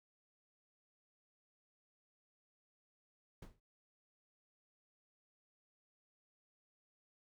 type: noise with exponential decay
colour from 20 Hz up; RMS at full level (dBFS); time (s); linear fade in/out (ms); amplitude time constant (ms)
brown; -44; 3.42-3.6; 5; 39
effects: none